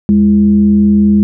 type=tone with frequency modulation; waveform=sine; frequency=205.9 Hz; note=G#3; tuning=15 cents flat; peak=-5 dBFS; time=0.09-1.23 s; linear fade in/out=0 ms; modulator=128 Hz; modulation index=0.41; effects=none